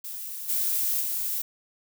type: noise with level steps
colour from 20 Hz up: violet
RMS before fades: -36 / -26 / -29 dBFS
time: 0.04-1.42 s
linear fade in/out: 5 ms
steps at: 0.48 / 1 s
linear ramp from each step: 20 ms
effects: none